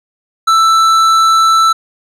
triangle tone with tanh clipping, 1325 Hz, E6, 9 cents sharp, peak -8 dBFS, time 0.47-1.73 s, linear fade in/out 10 ms, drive 16 dB, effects none

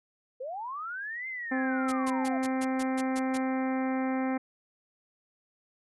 sine linear two-way sweep, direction up then down, 481.8 to 2105 to 655 Hz, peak -34 dBFS, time 0.4-2.38 s, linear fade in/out 10 ms, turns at 1.28 s
harmonic tone, 261.6 Hz, C4, in tune, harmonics 1 / 2 / 3 / 4 / 5 / 6 / 7 / 8 / 9, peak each -28 / -36 / -36 / -43 / -44 / -46 / -45 / -44 / -50 dBFS, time 1.51-4.38 s, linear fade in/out 10 ms
white noise bursts, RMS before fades -38 dBFS, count 9, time 1.88-3.378 s, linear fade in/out 10 ms, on 42 ms, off 140 ms
effects resampled to 24000 Hz

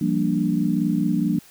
sine chord, G minor seventh, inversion third, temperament equal with one note detuned, 171.32 / 196 / 233.1 / 293.7 Hz, F3 / G3 / Bb3 / D4, -33 / 0 / 0 / 0 cents, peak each -24 dBFS, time 0.01-1.39 s, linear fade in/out 5 ms, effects white hiss -50 dBFS RMS until 1.5 s

